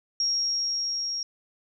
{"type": "tone with level ramp", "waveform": "sine", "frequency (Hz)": 5588, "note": "F8", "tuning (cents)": 0, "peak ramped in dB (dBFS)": [-22, -28], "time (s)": [0.2, 1.23], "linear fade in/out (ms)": 2, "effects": []}